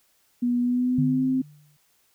sine tone with pitch glide, 243.1 to 260.5 Hz, B3 to C4, -27 to -7 cents, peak -20 dBFS, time 0.42-1.42 s, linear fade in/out 10 ms, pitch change +120 cents, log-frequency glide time 0.6-1.23 s
sine tone with exponential decay, 148.5 Hz, D3, 20 cents sharp, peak -20 dBFS, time 0.98-1.77 s, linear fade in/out 5 ms, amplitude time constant 170 ms
effects white hiss -65 dBFS RMS until 2.14 s

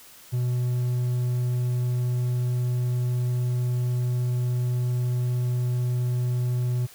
triangle tone, 123.47 Hz, B2, in tune, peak -20 dBFS, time 0.32-6.87 s, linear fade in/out 20 ms, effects white hiss -49 dBFS RMS until 6.94 s

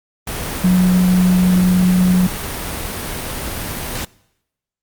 sine tone in noise, 182.1 Hz, F#3, 27 cents flat, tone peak -9 dBFS, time 0.64-2.27 s, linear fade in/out 5 ms, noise pink, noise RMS -24 dBFS, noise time 0.27-4.05 s, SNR +12 dB, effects noise-tail reverb RT60 0.9 s tail -24 dB re dry + Opus 32 kbps

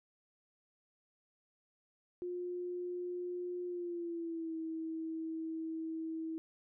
sine tone with pitch glide, 356 to 322.7 Hz, F4 to E4, +33 to -37 cents, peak -37 dBFS, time 2.22-6.38 s, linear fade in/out 0 ms, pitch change -170 cents, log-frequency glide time 3.66-4.56 s, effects none

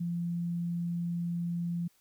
sine tone, 171.8 Hz, F3, 28 cents flat, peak -30 dBFS, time 0-1.88 s, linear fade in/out 10 ms, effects white hiss -68 dBFS RMS until 2 s

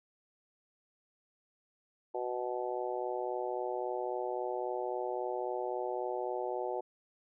harmonic tone, 123.7 Hz, B2, 3 cents sharp, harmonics 3 / 4 / 5 / 6 / 7, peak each -38 / -39 / -40 / -41 / -41 dBFS, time 2.14-6.81 s, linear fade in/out 10 ms, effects none

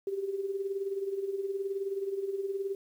sine tone with tremolo, 392.7 Hz, G4, 3 cents sharp, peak -28 dBFS, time 0.07-2.75 s, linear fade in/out 2 ms, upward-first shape sine, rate 19 Hz, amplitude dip 65%, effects 10-bit

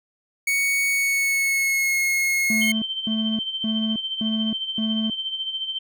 45% pulse tone with pitch glide, 2228 to 2163 Hz, C#7 to C#7, +8 to -43 cents, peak -19 dBFS, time 0.47-2.72 s, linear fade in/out 5 ms, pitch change -51 cents, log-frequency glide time 0.91-1.98 s
triangle tone bursts, 220 Hz, A3, in tune, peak -20 dBFS, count 5, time 2.5-5.1 s, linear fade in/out 2 ms, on 320 ms, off 250 ms
sine tone with tremolo, 3111 Hz, G7, 14 cents flat, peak -23 dBFS, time 2.61-5.79 s, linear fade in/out 10 ms, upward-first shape sine, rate 14 Hz, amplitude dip 60%
effects none

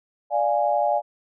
sine chord, D diminished, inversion none, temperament equal, 587.3 / 698.5 / 830.6 Hz, D5 / F5 / Ab5, 0 / 0 / 0 cents, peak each -23 dBFS, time 0.3-1.02 s, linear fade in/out 50 ms, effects none

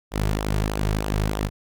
sawtooth tone with flanger, 51.91 Hz, G#1, in tune, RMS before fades -24 dBFS, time 0.11-1.5 s, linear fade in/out 50 ms, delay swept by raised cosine 0.43 to 3.93 ms, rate 3.2 Hz, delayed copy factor -0.55, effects none

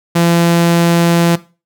sawtooth tone, 170 Hz, F3, 46 cents flat, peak -5 dBFS, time 0.15-1.36 s, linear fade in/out 10 ms, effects noise-tail reverb RT60 0.3 s tail -17 dB re dry

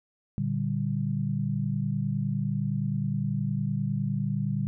sine chord, G minor, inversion first, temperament equal, 116.54 / 146.83 / 196 Hz, Bb2 / D3 / G3, 0 / 0 / 0 cents, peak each -31 / -29 / -30 dBFS, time 0.38-4.67 s, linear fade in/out 0 ms, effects none

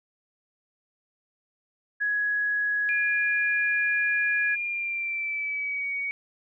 sine tone, 1673 Hz, G#6, 12 cents sharp, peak -23 dBFS, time 2-4.56 s, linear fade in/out 20 ms
sine tone with pitch glide, 2407 to 2246 Hz, D7 to C#7, +42 to +22 cents, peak -27 dBFS, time 2.89-6.11 s, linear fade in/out 0 ms, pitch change -120 cents, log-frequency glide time 4.66-5.91 s
effects none

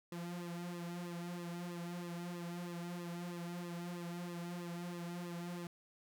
sawtooth tone with flanger, 173.7 Hz, F3, 9 cents flat, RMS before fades -44 dBFS, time 0.12-5.67 s, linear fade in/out 2 ms, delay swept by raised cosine 1.3 to 4 ms, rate 3.1 Hz, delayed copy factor -0.9, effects none

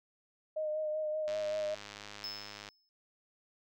sine tone with vibrato, 616 Hz, D#5, 17 cents flat, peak -32 dBFS, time 0.56-1.75 s, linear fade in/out 10 ms, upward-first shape sine, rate 5.2 Hz, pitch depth 23 cents each way
click train, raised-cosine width 0.2 ms, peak -28 dBFS, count 146, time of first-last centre 1.28-2.688 s, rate 103 Hz
triangle tone with exponential decay, 5220 Hz, E8, 18 cents flat, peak -35 dBFS, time 2.24-2.89 s, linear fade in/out 0 ms, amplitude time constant 140 ms
effects none

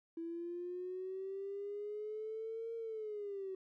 triangle linear two-way sweep, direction up then down, 329.6 to 460.7 to 375.9 Hz, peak -36 dBFS, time 0.17-3.55 s, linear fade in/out 5 ms, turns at 2.75 s, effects tanh soft clip ceiling -38 dBFS

